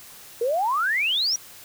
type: exponential sweep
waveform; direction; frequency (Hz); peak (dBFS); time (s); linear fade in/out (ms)
sine; up; 449 to 5920; -20; 0.41-1.36; 5
effects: white hiss -45 dBFS RMS until 1.64 s